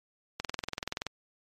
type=click train; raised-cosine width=0.2 ms; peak=-15 dBFS; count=15; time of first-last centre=0.4-1.067 s; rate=21 Hz; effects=MP3 64 kbps